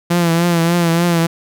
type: tone with vibrato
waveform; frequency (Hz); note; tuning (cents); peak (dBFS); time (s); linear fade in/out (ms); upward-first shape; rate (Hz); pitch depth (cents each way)
sawtooth; 170; F3; -46; -8; 0.1-1.27; 10; triangle; 3.4; 59
effects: none